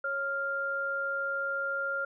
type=tone pair together; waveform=sine; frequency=550.1 / 1396.9 Hz; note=C#5 / F6; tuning=-13 / 0 cents; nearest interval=octave + major third; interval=1613 cents; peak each=-36 / -30 dBFS; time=0.04-2.05 s; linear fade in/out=5 ms; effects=none